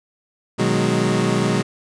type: chord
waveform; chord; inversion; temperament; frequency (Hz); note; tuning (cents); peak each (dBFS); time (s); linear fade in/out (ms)
25% pulse; G# minor seventh; first; equal; 123.47 / 155.56 / 185 / 207.7; B2 / D#3 / F#3 / G#3; 0 / 0 / 0 / 0; -19 / -21 / -18 / -18; 0.58-1.63; 20
effects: resampled to 22050 Hz